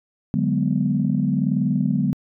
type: chord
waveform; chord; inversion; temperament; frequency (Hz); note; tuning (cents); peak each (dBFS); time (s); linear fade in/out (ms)
sine; G# half-diminished seventh; second; equal with one note detuned; 146.83 / 185 / 206.1 / 246.9; D3 / F#3 / G#3 / B3; 0 / 0 / -13 / 0; -23; 0.34-2.13; 0
effects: tanh soft clip ceiling -7 dBFS